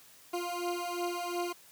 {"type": "beating tone pair", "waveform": "20% pulse", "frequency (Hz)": [349.2, 352], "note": ["F4", "F4"], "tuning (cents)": [0, 14], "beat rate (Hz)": 2.8, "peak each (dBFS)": -31, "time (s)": [0.33, 1.53], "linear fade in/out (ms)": 10, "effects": ["white hiss -57 dBFS RMS until 1.71 s", "high-pass 80 Hz 12 dB/octave"]}